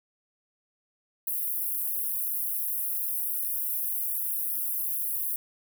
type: high-pass noise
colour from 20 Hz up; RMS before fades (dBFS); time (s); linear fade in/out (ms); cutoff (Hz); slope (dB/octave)
pink; -30; 1.27-5.36; 2; 11000; 48
effects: none